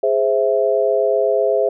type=chord; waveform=sine; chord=Ab augmented; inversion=none; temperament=equal; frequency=415.3 / 523.3 / 659.3 Hz; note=Ab4 / C5 / E5; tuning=0 / 0 / 0 cents; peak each=-18 dBFS; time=0.03-1.69 s; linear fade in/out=5 ms; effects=none